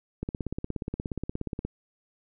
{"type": "click train", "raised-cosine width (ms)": 3, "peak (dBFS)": -18, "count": 25, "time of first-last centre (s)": [0.23, 1.65], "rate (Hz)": 16.9, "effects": []}